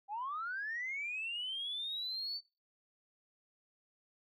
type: linear sweep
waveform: sine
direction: up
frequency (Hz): 780 to 4560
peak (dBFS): -36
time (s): 0.08-2.41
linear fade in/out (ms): 50
effects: noise-tail reverb RT60 0.3 s tail -24 dB re dry + tanh soft clip ceiling -32 dBFS